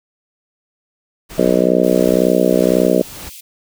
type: noise with tremolo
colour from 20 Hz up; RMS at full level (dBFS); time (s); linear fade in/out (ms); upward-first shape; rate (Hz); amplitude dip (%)
pink; -31; 1.29-3.3; 20; sine; 1.6; 75
type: harmonic tone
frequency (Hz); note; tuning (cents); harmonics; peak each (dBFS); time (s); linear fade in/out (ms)
61.9; B1; +5; 3 / 4 / 5 / 6 / 7 / 8 / 9 / 10; -19 / -19 / -19 / -19 / -19 / -19 / -19 / -19; 1.38-3.02; 5
type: high-pass noise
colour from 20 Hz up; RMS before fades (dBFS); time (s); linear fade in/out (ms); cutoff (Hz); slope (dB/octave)
white; -36; 1.83-3.41; 10; 2300; 48
effects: none